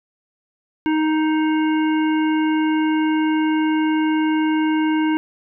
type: harmonic tone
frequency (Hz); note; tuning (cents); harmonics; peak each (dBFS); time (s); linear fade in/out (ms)
311.9; D#4; +4; 1 / 3 / 5 / 7 / 9; -16 / -26 / -30 / -33 / -35; 0.86-5.17; 0
effects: none